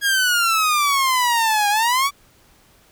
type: exponential two-way sweep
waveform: sawtooth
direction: down then up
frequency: 1651 to 811 to 1162 Hz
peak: -12 dBFS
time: 0.01-2.11 s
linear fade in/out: 50 ms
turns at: 1.69 s
effects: pink hiss -54 dBFS RMS until 2.91 s